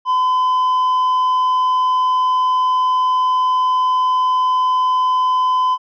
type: tone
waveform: triangle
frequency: 1015 Hz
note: B5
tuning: 47 cents sharp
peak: -11 dBFS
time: 0.05-5.78 s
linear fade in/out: 50 ms
effects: resampled to 11025 Hz